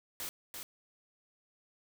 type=noise with echo; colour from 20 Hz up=white; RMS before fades=-40 dBFS; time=0.2-0.29 s; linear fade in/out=0 ms; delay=340 ms; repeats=1; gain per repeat=-4 dB; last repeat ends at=0.63 s; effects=none